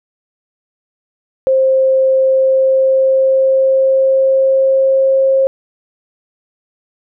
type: tone with pitch glide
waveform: sine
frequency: 528 to 535.4 Hz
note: C5 to C5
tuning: +16 to +40 cents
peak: -8 dBFS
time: 1.47-5.47 s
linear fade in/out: 0 ms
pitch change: +24 cents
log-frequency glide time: 2.17-5.24 s
effects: none